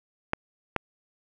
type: clicks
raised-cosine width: 0.5 ms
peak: -9 dBFS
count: 2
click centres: 0.334 / 0.763 s
effects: none